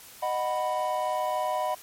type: chord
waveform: triangle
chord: B major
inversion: first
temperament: just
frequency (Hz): 617.4 / 740.8 / 987.8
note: D#5 / F#5 / B5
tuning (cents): -14 / +2 / 0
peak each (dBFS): -28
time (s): 0.22-1.75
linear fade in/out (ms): 10
effects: white hiss -48 dBFS RMS until 1.82 s + MP3 64 kbps